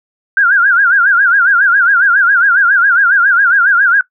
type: tone with vibrato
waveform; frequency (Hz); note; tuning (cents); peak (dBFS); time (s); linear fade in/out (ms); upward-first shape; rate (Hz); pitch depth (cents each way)
sine; 1508; F#6; +32; -6; 0.37-4.01; 2; sine; 7.3; 160
effects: noise-tail reverb RT60 0.1 s tail -19 dB re dry